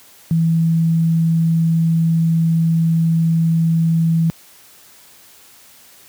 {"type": "tone", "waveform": "sine", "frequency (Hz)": 164.2, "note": "E3", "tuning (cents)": -6, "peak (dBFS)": -12, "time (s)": [0.31, 4.3], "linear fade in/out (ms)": 0, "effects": ["white hiss -46 dBFS RMS until 6.08 s", "high-pass 60 Hz 12 dB/octave"]}